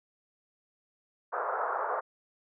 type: band-pass noise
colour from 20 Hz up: white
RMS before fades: -32 dBFS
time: 1.32-2.01 s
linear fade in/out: 20 ms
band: 440 to 1400 Hz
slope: 48 dB/octave
effects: none